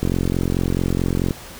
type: click train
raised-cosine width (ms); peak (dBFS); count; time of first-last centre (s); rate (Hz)
3; -7; 58; 0.03-1.308; 44.6
effects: pink hiss -38 dBFS RMS until 1.59 s